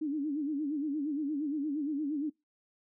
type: tone with vibrato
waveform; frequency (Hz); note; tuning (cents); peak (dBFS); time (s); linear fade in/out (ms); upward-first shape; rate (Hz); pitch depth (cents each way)
sine; 293.7; D4; 0; -30; 0.01-2.3; 10; sine; 8.6; 120
effects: noise-tail reverb RT60 0.2 s tail -23 dB re dry